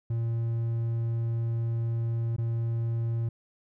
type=tone with dropouts; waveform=triangle; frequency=115.5 Hz; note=A#2; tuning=16 cents flat; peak=-24 dBFS; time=0.1-3.29 s; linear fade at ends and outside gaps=5 ms; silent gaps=2.364-2.382 s; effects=none